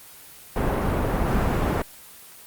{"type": "low-pass noise", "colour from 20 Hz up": "pink", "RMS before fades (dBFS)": -23, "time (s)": [0.56, 1.82], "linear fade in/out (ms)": 2, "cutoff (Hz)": 1300, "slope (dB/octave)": 12, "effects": ["white hiss -45 dBFS RMS until 2.46 s", "Opus 24 kbps"]}